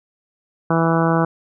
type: harmonic tone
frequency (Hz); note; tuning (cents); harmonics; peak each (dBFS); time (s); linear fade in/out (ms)
164.81; E3; 0; 1 / 2 / 3 / 4 / 5 / 6 / 7 / 8 / 9; -18 / -21 / -23 / -24 / -25 / -26 / -26 / -27 / -28; 0.7-1.25; 5
effects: none